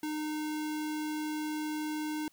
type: tone with sample-and-hold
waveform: sine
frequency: 305.5 Hz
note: D#4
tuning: 32 cents flat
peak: -32 dBFS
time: 0.03-2.28 s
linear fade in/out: 2 ms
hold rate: 1225 Hz
effects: white hiss -67 dBFS RMS until 2.32 s